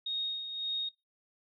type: tone with tremolo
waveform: sine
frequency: 3729 Hz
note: A#7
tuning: in tune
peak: -30 dBFS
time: 0.06-0.89 s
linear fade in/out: 5 ms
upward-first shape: sine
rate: 1.8 Hz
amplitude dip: 55%
effects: noise-tail reverb RT60 0.2 s tail -22 dB re dry